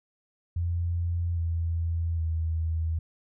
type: tone with pitch steps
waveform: sine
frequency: 85.9 / 83.45 / 81.08 Hz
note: F2 / E2 / E2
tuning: -28 / +22 / -28 cents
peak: -25 dBFS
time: 0.56-2.99 s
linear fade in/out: 5 ms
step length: 810 ms
effects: none